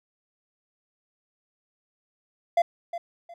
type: tone with echo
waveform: triangle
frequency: 685 Hz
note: F5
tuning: 34 cents flat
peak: -15 dBFS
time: 2.57-2.62 s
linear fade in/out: 5 ms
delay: 360 ms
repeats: 2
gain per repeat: -12 dB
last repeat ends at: 3.34 s
effects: none